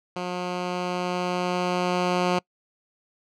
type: tone with level ramp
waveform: 10% pulse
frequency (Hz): 179.5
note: F3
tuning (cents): +48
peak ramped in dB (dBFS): -20 to -12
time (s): 0.16-2.39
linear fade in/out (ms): 5
effects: noise-tail reverb RT60 0.1 s tail -26 dB re dry + low-pass 5000 Hz 12 dB/octave